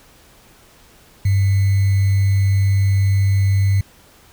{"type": "tone with sample-and-hold", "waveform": "sine", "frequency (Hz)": 98, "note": "G2", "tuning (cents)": 0, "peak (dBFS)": -12, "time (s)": [1.25, 3.81], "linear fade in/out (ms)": 5, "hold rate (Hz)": 2100, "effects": ["pink hiss -49 dBFS RMS until 4.32 s"]}